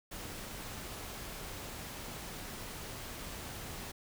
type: noise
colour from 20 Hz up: pink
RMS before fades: -44 dBFS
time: 0.11-3.92 s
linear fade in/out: 10 ms
effects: none